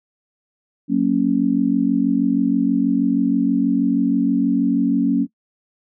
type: chord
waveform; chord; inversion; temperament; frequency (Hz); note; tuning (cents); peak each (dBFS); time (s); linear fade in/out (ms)
sine; F# major; none; just; 185 / 231.2 / 277.5; F#3 / A#3 / C#4; 0 / -14 / +2; -22 / -19 / -17; 0.88-5.27; 50
effects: noise-tail reverb RT60 0.1 s tail -22 dB re dry